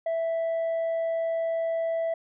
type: tone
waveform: sine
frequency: 659.3 Hz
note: E5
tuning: in tune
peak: -22 dBFS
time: 0.06-2.14 s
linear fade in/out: 5 ms
effects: tanh soft clip ceiling -24 dBFS